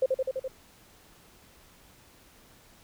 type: tone with echo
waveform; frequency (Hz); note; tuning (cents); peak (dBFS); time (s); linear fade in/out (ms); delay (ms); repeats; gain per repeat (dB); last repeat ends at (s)
sine; 523.3; C5; 0; -20; 0.02-0.06; 5; 84; 5; -2; 0.48
effects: pink hiss -57 dBFS RMS until 2.83 s